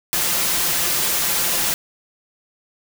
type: noise with comb filter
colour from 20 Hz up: white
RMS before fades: -20 dBFS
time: 0.13-1.74 s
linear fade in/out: 0 ms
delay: 5.8 ms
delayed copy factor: +0.5
effects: none